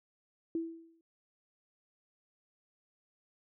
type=tone with exponential decay; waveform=sine; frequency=329.6 Hz; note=E4; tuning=in tune; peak=-29 dBFS; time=0.55-1.01 s; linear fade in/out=2 ms; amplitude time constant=100 ms; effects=none